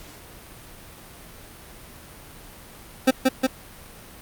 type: tone with echo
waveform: 25% pulse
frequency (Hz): 261.6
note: C4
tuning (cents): 0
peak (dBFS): -9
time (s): 3.07-3.11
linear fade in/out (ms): 10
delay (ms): 180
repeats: 2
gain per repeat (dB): -2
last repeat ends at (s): 3.47
effects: pink hiss -44 dBFS RMS until 4.21 s + Opus 48 kbps